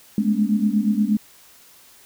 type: tone cluster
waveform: sine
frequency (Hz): 207 / 215.4 / 244.1 / 285.4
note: G#3 / A3 / B3 / D4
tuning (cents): -5 / -37 / -20 / -49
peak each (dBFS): -20 / -20 / -29 / -28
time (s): 0.18-1.17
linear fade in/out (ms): 2
effects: white hiss -50 dBFS RMS until 2.05 s